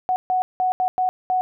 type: tone bursts at uneven times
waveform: sine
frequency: 740 Hz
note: F#5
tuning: in tune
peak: -17 dBFS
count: 6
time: 0.09-0.16 / 0.3-0.42 / 0.6-0.72 / 0.8-0.88 / 0.98-1.09 / 1.3-1.41 s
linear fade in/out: 0 ms
effects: none